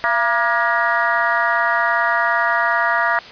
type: harmonic tone with a mistuned harmonic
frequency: 237.4 Hz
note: A#3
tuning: 32 cents sharp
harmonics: 3 / 4 / 5 / 6 / 7 / 8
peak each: -22 / -22 / -22 / -22 / -22 / -22 dBFS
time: 0.04-3.19 s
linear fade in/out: 0 ms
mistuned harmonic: 3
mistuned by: -82 cents
effects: white hiss -37 dBFS RMS until 3.31 s + resampled to 11025 Hz